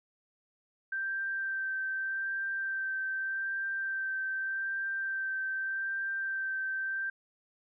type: tone with vibrato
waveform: sine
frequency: 1565 Hz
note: G6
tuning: 3 cents flat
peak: -31 dBFS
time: 0.92-7.1 s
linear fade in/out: 5 ms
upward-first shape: sine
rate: 0.83 Hz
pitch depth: 13 cents each way
effects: none